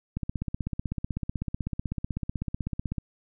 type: click train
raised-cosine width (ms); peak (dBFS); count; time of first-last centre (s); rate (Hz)
5; -17; 46; 0.17-2.982; 16
effects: none